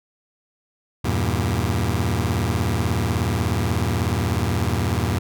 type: chord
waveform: sawtooth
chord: E diminished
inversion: none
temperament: just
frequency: 82.41 / 98.89 / 118.67 Hz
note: E2 / G2 / Bb2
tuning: 0 / +16 / +31 cents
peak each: -20 dBFS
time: 1.04-5.19 s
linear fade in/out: 10 ms
effects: none